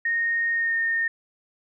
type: tone with pitch glide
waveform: sine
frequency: 1853 to 1831.7 Hz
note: A#6 to A#6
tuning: -11 to -31 cents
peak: -21 dBFS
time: 0.05-1.08 s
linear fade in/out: 5 ms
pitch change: -20 cents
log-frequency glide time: 0.53-0.76 s
effects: none